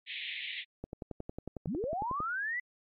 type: band-pass noise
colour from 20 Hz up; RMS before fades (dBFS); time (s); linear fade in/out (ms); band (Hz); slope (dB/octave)
pink; -40; 0.06-0.65; 50; 1900 to 3800; 96
type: click train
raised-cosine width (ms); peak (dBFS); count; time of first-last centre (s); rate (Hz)
2; -26; 16; 0.84-2.204; 11
type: linear sweep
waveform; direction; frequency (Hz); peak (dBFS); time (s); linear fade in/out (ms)
sine; up; 133.9 to 2018; -32; 1.67-2.6; 5
effects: AAC 64 kbps